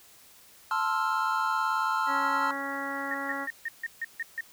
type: chord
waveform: triangle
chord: F major seventh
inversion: first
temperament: equal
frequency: 880 / 1046.5 / 1318.5 / 1396.9 Hz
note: A5 / C6 / E6 / F6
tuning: 0 / 0 / 0 / 0 cents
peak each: -29 dBFS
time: 0.71-2.51 s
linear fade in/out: 2 ms
type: harmonic tone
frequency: 277.2 Hz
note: C#4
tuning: in tune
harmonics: 1 / 2 / 3 / 4 / 5 / 6 / 7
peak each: -38 / -40 / -39 / -39 / -38 / -40 / -37 dBFS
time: 2.06-3.48 s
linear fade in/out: 50 ms
type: tone bursts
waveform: sine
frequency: 1840 Hz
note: A#6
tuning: 23 cents flat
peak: -29 dBFS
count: 8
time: 3.11-4.408 s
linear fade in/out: 2 ms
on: 31 ms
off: 150 ms
effects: white hiss -55 dBFS RMS until 4.52 s